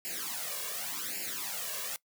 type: noise with flanger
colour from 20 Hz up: white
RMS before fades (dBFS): -37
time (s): 0.05-1.96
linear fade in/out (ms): 0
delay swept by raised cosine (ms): 0.41 to 1.81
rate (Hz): 0.88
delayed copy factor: +0.9
effects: noise-tail reverb RT60 0.1 s tail -21 dB re dry + high-pass 200 Hz 12 dB/octave